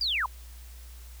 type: linear sweep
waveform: sine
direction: down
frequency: 4938 to 890 Hz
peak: -25 dBFS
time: 0.01-0.26 s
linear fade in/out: 2 ms
effects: added 60 Hz sine -43 dBFS peak until 1.2 s + white hiss -54 dBFS RMS until 1.2 s